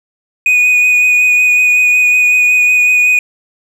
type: tone with vibrato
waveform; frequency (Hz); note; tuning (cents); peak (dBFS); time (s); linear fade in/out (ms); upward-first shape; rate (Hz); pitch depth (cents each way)
triangle; 2479; D#7; -7; -5; 0.46-3.19; 2; sine; 5.4; 14
effects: none